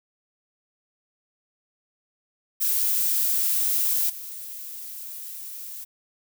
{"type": "noise with level steps", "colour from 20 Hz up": "violet", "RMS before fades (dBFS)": [-23, -37], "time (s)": [2.6, 5.85], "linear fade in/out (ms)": 20, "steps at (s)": 4.09, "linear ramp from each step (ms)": 10, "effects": []}